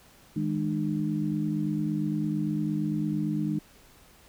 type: tone cluster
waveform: sine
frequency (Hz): 158.6 / 207.4 / 302.3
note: D#3 / G#3 / D#4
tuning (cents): +33 / -2 / -50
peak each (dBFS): -30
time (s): 0.36-3.59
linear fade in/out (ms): 5
effects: pink hiss -56 dBFS RMS until 4.28 s